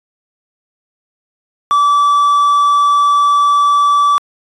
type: tone with quantisation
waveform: triangle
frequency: 1156 Hz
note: D6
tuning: 28 cents flat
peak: -6 dBFS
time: 1.71-4.18 s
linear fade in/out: 0 ms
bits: 6
effects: resampled to 24000 Hz